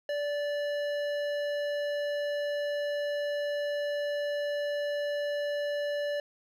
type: tone with hard clipping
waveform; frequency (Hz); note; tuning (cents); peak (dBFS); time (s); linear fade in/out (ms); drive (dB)
sine; 582; D5; -16; -31; 0.09-6.2; 2; 13
effects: none